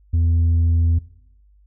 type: tone with tanh clipping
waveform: sine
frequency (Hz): 83.3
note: E2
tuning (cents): +19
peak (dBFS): -15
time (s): 0.13-0.99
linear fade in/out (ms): 10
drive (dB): 3
effects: noise-tail reverb RT60 0.8 s tail -19 dB re dry + added 50 Hz sine -50 dBFS peak until 1.66 s